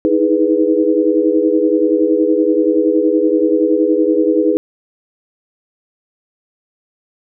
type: chord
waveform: sine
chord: E major seventh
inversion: third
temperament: equal with one note detuned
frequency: 311.1 / 321.7 / 415.3 / 493.9 Hz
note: D#4 / E4 / G#4 / B4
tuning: 0 / -42 / 0 / 0 cents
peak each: -16 dBFS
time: 0.05-4.57 s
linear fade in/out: 0 ms
effects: none